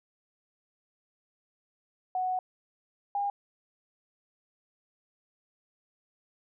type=tone pair in turn; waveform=sine; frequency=740 / 807.5 Hz; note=F#5 / G#5; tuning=0 / -49 cents; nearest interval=major second; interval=151 cents; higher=second; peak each=-27 / -27 dBFS; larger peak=neither; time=2.15-2.39 / 3.15-3.3 s; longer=first; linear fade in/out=2 ms; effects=none